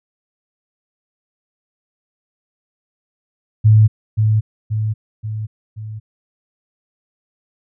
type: tone with echo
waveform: sine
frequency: 108.3 Hz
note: A2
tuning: 27 cents flat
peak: -6 dBFS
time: 3.64-3.88 s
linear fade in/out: 20 ms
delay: 530 ms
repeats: 4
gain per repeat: -5 dB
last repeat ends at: 6 s
effects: none